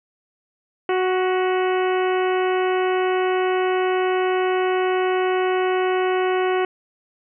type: harmonic tone with a mistuned harmonic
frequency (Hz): 370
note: F#4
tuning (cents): 0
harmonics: 1 / 2 / 3 / 4 / 5 / 6 / 7 / 8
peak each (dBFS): -19 / -25 / -29 / -31 / -33 / -35 / -36 / -37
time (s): 0.89-6.65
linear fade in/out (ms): 2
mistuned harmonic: 5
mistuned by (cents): +38
effects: none